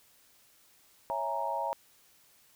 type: chord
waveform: sine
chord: A# half-diminished seventh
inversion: first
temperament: equal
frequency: 554.4 / 659.3 / 830.6 / 932.3 Hz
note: C#5 / E5 / G#5 / A#5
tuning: 0 / 0 / 0 / 0 cents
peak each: -38 / -37 / -37 / -33 dBFS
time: 1.1-1.73 s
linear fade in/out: 0 ms
effects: white hiss -63 dBFS RMS until 2.55 s